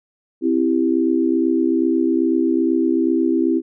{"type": "chord", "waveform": "sine", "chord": "C major", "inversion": "none", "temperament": "equal", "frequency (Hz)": [261.6, 329.6, 392], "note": ["C4", "E4", "G4"], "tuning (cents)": [0, 0, 0], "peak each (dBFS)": [-19, -17, -23], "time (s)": [0.41, 3.62], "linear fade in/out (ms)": 50, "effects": []}